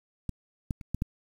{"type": "clicks", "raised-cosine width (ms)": 5, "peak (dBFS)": [-19, -17, -30, -17, -15], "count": 5, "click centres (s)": [0.293, 0.708, 0.812, 0.946, 1.021], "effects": ["8-bit"]}